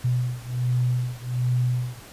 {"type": "beating tone pair", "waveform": "sine", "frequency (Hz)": [123.47, 124.77], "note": ["B2", "B2"], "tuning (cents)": [0, 18], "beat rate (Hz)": 1.3, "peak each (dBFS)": [-24, -25], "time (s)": [0.04, 2], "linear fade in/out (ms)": 10, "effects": ["pink hiss -45 dBFS RMS until 2.12 s", "resampled to 32000 Hz"]}